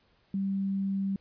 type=tone; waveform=sine; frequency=195.2 Hz; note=G3; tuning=7 cents flat; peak=-27 dBFS; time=0.34-1.16 s; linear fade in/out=2 ms; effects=pink hiss -67 dBFS RMS until 1.2 s + resampled to 11025 Hz